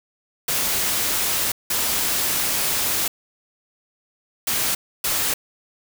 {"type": "noise bursts at uneven times", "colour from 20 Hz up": "white", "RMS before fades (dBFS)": -22, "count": 4, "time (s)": [[0.48, 1.52], [1.7, 3.08], [4.47, 4.75], [5.04, 5.34]], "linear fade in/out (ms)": 5, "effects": []}